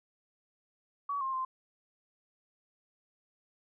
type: tone with pitch steps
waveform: sine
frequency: 1134 / 1062 / 1043 Hz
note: C#6 / C6 / C6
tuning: +39 / +25 / -6 cents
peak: -31 dBFS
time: 1.09-1.45 s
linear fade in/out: 5 ms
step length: 120 ms
effects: none